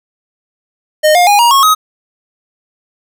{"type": "tone with pitch steps", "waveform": "square", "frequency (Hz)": [614, 709.4, 819.6, 946.9, 1094, 1264], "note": ["D#5", "F5", "G#5", "A#5", "C#6", "D#6"], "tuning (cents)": [-23, 27, -23, 27, -23, 27], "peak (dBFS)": -6, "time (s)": [1.03, 1.75], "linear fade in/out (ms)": 20, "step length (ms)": 120, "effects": []}